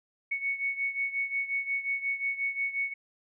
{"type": "beating tone pair", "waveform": "sine", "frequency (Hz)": [2217, 2222.6], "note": ["C#7", "C#7"], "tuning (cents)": [0, 4], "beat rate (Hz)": 5.6, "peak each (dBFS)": [-30, -34], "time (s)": [0.31, 2.94], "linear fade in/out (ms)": 10, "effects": []}